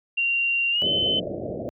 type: tone with pitch glide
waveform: sine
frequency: 2764 to 3049 Hz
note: F7 to G7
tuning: -19 to -49 cents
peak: -20 dBFS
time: 0.17-1.2 s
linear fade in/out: 10 ms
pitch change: +170 cents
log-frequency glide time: 0.71-0.87 s
type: low-pass noise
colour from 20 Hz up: white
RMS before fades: -30 dBFS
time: 0.82-1.69 s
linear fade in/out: 0 ms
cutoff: 670 Hz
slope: 96 dB/octave
effects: high-pass 100 Hz 12 dB/octave